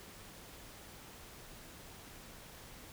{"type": "silence", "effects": ["pink hiss -53 dBFS RMS until 2.92 s"]}